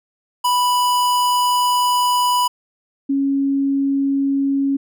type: tone pair in turn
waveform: square / sine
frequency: 987 / 275.8 Hz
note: B5 / C#4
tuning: -1 / -9 cents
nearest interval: octave + minor seventh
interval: 2208 cents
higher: first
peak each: -15 dBFS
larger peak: neither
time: 0.44-2.48 / 3.09-4.77 s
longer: first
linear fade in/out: 10 ms
effects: none